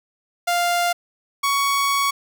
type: tone pair in turn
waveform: sawtooth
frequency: 698.5 / 1117.8 Hz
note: F5 / C#6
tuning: 0 / +14 cents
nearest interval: minor sixth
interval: 814 cents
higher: second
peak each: -14 dBFS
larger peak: neither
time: 0.47-0.93 / 1.43-2.11 s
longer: second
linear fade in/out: 10 ms
effects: none